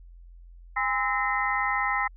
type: tone cluster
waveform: sine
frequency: 814 / 1027 / 1305 / 1842 / 2047 Hz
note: G#5 / C6 / E6 / A#6 / C7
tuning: -35 / -33 / -18 / -21 / -38 cents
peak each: -30 dBFS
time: 0.76-2.08 s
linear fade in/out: 10 ms
effects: added 43 Hz sine -45 dBFS peak until 2.16 s

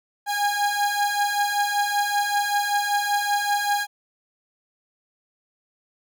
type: beating tone pair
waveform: 30% pulse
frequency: 815 / 820.2 Hz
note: G#5 / G#5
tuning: -33 / -22 cents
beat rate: 5.2 Hz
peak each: -23 / -20 dBFS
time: 0.26-3.87 s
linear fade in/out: 50 ms
effects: none

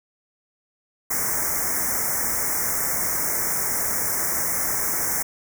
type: band-stop noise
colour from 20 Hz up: white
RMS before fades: -24 dBFS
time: 1.1-5.23 s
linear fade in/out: 10 ms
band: 2200 to 5400 Hz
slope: 96 dB/octave
effects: none

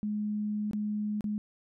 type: tone with dropouts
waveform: sine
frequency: 210 Hz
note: G#3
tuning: 19 cents sharp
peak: -29 dBFS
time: 0.03-1.38 s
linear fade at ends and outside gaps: 0 ms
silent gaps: 0.711-0.733 / 1.208-1.242 s
effects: none

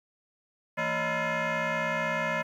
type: tone with frequency modulation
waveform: sine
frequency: 554.4 Hz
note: C#5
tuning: in tune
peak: -24 dBFS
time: 0.77-2.43 s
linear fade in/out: 20 ms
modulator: 391 Hz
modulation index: 4.5
effects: tanh soft clip ceiling -25 dBFS + 10-bit

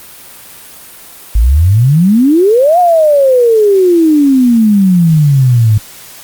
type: exponential two-way sweep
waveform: sine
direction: up then down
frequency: 50.5 to 728 to 104.2 Hz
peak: -4 dBFS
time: 1.35-5.78 s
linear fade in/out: 5 ms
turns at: 2.79 s
effects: white hiss -33 dBFS RMS until 6.23 s + Opus 32 kbps

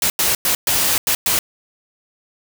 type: noise bursts at uneven times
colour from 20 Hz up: white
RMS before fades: -17 dBFS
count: 6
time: 0.02-0.1 / 0.19-0.35 / 0.45-0.55 / 0.67-0.98 / 1.07-1.15 / 1.26-1.39 s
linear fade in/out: 2 ms
effects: none

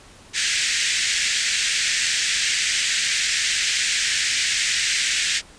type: band-pass noise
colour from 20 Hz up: pink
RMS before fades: -22 dBFS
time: 0.33-5.42 s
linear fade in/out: 50 ms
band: 1700 to 8400 Hz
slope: 48 dB/octave
effects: pink hiss -47 dBFS RMS until 5.58 s + resampled to 22050 Hz

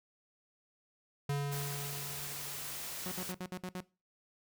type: tone with exponential decay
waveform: square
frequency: 142.3 Hz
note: C#3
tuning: 46 cents sharp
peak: -31 dBFS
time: 1.29-3.46 s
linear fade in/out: 5 ms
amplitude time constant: 470 ms
type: noise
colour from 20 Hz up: white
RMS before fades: -42 dBFS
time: 1.51-3.33 s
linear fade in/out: 20 ms
type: tone bursts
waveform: sawtooth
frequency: 182.8 Hz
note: F#3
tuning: 21 cents flat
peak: -34 dBFS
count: 7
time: 3.06-3.805 s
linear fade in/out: 0 ms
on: 55 ms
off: 60 ms
effects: noise-tail reverb RT60 0.3 s tail -20 dB re dry

